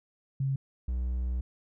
sine / triangle tone pair in turn, 135.5 / 62.02 Hz, C#3 / B1, -39 / +8 cents, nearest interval octave + major second, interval 1353 cents, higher first, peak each -26 dBFS, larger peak neither, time 0.4-0.56 / 0.88-1.41 s, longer second, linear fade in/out 5 ms, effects none

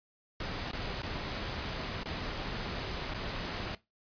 pink noise with dropouts, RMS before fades -37 dBFS, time 0.4-3.75 s, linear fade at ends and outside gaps 2 ms, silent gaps 0.714-0.731 / 1.02-1.031 / 2.034-2.057 / 3.139-3.144 s, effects noise-tail reverb RT60 0.2 s tail -18 dB re dry + resampled to 11025 Hz

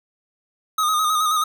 square tone with vibrato, 1244.5 Hz, D#6, in tune, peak -18 dBFS, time 0.78-1.44 s, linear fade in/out 5 ms, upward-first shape square, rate 9.4 Hz, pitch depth 38 cents each way, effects 10-bit

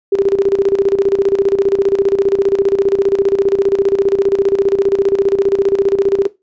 sine tone with tremolo, 394.2 Hz, G4, 10 cents sharp, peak -8 dBFS, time 0.12-6.27 s, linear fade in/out 5 ms, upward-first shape square, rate 15 Hz, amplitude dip 75%, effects noise-tail reverb RT60 0.2 s tail -17 dB re dry + resampled to 16000 Hz

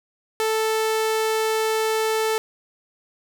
sawtooth tone, 440 Hz, A4, in tune, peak -16 dBFS, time 0.4-2.38 s, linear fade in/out 0 ms, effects none

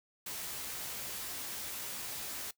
white noise with comb filter, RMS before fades -41 dBFS, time 0.26-2.51 s, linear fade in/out 5 ms, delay 15 ms, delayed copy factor +0.55, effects noise-tail reverb RT60 0.1 s tail -20 dB re dry

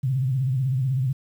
sine tone with vibrato, 130.81 Hz, C3, in tune, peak -20 dBFS, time 0.03-1.13 s, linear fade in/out 10 ms, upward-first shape sine, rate 16 Hz, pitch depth 110 cents each way, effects 9-bit

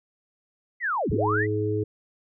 sine linear two-way sweep, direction down then up, 2069 to 51.91 to 2069 Hz, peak -23 dBFS, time 0.8-1.47 s, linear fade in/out 50 ms, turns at 1.11 s
harmonic tone, 105.7 Hz, G#2, 31 cents sharp, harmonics 1 / 3 / 4, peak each -27 / -30 / -26 dBFS, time 1.11-1.84 s, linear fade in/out 10 ms
effects none

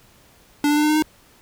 square tone with pitch steps, 292.1 / 295.5 / 298.9 / 302.4 / 305.9 / 309.5 Hz, D4 / D4 / D4 / D#4 / D#4 / D#4, -9 / +11 / +31 / -49 / -29 / -9 cents, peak -16 dBFS, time 0.64-1.024 s, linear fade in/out 2 ms, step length 64 ms, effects pink hiss -53 dBFS RMS until 1.41 s

